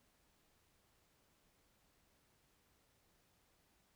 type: silence
effects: pink hiss -75 dBFS RMS until 3.95 s